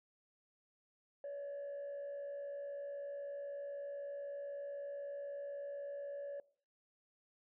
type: tone with frequency modulation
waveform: sine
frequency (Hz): 568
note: C#5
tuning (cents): +42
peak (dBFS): -40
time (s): 1.24-6.4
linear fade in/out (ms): 2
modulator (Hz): 63.9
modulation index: 0.3
effects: noise-tail reverb RT60 0.5 s tail -22 dB re dry + tanh soft clip ceiling -40 dBFS